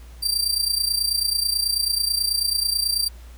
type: tone with amplitude modulation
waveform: sawtooth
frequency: 4699 Hz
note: D8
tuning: in tune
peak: -14 dBFS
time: 0.22-3.09 s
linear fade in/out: 20 ms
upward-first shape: sine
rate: 29.2 Hz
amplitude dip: 75%
effects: added 59 Hz sine -39 dBFS peak until 3.37 s + pink hiss -52 dBFS RMS until 3.37 s